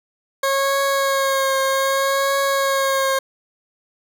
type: tone with vibrato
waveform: 20% pulse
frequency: 544 Hz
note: C#5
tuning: 33 cents flat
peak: -12 dBFS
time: 0.43-3.19 s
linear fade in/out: 5 ms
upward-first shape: triangle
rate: 0.64 Hz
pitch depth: 28 cents each way
effects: none

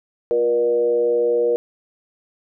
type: tone with frequency modulation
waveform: sine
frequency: 476.1 Hz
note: A#4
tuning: 37 cents sharp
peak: -15 dBFS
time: 0.31-1.56 s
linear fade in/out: 0 ms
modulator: 125 Hz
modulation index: 0.61
effects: none

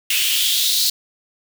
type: noise with high-pass filter sweep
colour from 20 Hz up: white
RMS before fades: -18 dBFS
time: 0.1-0.9 s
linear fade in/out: 5 ms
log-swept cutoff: 2600 to 4300 Hz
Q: 4.2
effects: none

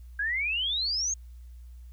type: exponential sweep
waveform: sine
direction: up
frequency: 1602 to 6645 Hz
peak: -26 dBFS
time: 0.19-1.14 s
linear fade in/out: 5 ms
effects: added 60 Hz sine -43 dBFS peak until 1.92 s + white hiss -69 dBFS RMS until 1.92 s

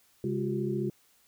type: tone cluster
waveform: sine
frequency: 134.1 / 203.3 / 353.3 / 387.8 Hz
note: C3 / G#3 / F4 / G4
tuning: +43 / -37 / +20 / -19 cents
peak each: -34 / -33 / -32 / -36 dBFS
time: 0.24-0.9 s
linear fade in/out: 2 ms
effects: white hiss -65 dBFS RMS until 1.27 s

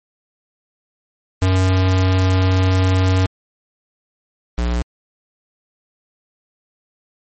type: tone pair in turn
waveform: square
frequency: 93.4 / 59.61 Hz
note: F#2 / A#1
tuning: +17 / +39 cents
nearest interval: minor sixth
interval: 778 cents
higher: first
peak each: -13 / -17 dBFS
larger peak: first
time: 1.42-3.26 / 4.58-4.82 s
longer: first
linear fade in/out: 0 ms
effects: MP3 32 kbps

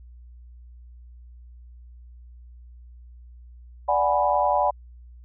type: chord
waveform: sine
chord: G# half-diminished seventh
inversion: second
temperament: equal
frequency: 587.3 / 740 / 830.6 / 987.8 Hz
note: D5 / F#5 / G#5 / B5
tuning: 0 / 0 / 0 / 0 cents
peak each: -24 dBFS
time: 3.88-4.71 s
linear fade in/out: 10 ms
effects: added 60 Hz sine -43 dBFS peak until 5.24 s

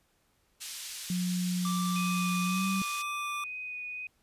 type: band-pass noise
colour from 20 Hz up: pink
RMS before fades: -41 dBFS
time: 0.6-3.03 s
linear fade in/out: 20 ms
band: 3600 to 11000 Hz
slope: 12 dB/octave
type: tone with pitch glide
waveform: sine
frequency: 180 to 191.81 Hz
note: F#3 to G3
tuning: -47 to -37 cents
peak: -28 dBFS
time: 1.1-2.82 s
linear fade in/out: 2 ms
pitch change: +110 cents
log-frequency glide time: 2.45-2.66 s
type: tone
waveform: square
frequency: 1174.7 Hz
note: D6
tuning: in tune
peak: -35 dBFS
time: 1.65-3.44 s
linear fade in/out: 2 ms
type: tone with vibrato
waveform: sine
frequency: 2489 Hz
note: D#7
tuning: in tune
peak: -36 dBFS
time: 1.96-4.07 s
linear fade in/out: 2 ms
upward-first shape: sine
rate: 2 Hz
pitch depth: 11 cents each way
effects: pink hiss -71 dBFS RMS until 4.22 s + resampled to 32000 Hz

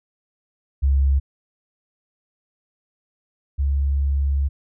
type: tone pair in turn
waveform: sine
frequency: 68.5 / 69.66 Hz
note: C#2 / C#2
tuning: -20 / +9 cents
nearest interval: unison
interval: 29 cents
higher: second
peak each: -14 / -17 dBFS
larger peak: first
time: 0.82-1.2 / 3.58-4.49 s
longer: second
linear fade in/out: 20 ms
effects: none

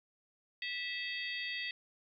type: harmonic tone with a mistuned harmonic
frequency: 654 Hz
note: E5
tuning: 14 cents flat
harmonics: 3 / 4 / 5 / 6 / 7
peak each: -40 / -42 / -44 / -46 / -47 dBFS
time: 0.62-1.71 s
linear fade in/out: 2 ms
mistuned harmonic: 6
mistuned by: -110 cents
effects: 12-bit

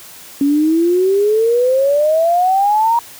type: exponential sweep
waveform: sine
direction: up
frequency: 277.2 to 950 Hz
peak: -10 dBFS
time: 0.41-2.99 s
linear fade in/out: 2 ms
effects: white hiss -37 dBFS RMS until 3.19 s + high-pass 60 Hz 12 dB/octave

